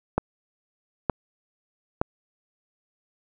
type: click train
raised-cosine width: 1 ms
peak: -7 dBFS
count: 3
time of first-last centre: 0.18-2.015 s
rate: 1.09 Hz
effects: none